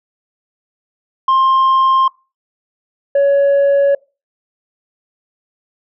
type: tone pair in turn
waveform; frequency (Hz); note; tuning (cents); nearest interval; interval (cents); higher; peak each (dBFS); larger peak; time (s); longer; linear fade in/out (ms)
sine; 1058 / 560.5; C6 / C#5; +19 / +19; major seventh; 1100; first; -6; neither; 1.28-2.08 / 3.15-3.95; neither; 5
effects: noise-tail reverb RT60 0.3 s tail -25 dB re dry + tanh soft clip ceiling -8 dBFS